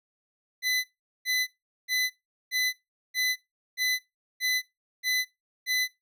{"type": "tone bursts", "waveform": "25% pulse", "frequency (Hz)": 2009, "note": "B6", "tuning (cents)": 29, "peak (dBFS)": -21, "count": 9, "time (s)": [0.62, 5.88], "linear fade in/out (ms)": 50, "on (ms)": 220, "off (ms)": 410, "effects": ["noise-tail reverb RT60 0.2 s tail -18 dB re dry"]}